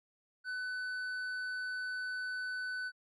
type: tone with hard clipping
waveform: sine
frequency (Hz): 1500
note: F#6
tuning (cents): +23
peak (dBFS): -37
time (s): 0.44-2.92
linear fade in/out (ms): 50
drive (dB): 5
effects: MP3 48 kbps